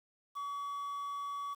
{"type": "tone with quantisation", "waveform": "triangle", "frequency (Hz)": 1135, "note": "C#6", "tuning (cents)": 41, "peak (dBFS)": -35, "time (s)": [0.35, 1.55], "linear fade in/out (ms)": 20, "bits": 10, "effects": []}